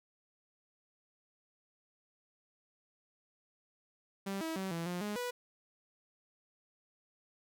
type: tone with pitch steps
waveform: sawtooth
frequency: 195.8 / 323.3 / 190.9 / 167.3 / 177.4 / 207.9 / 490.7 Hz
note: G3 / E4 / G3 / E3 / F3 / G#3 / B4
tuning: -2 / -34 / -46 / +26 / +27 / +2 / -11 cents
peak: -32 dBFS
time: 4.26-5.31 s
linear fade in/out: 10 ms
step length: 150 ms
effects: none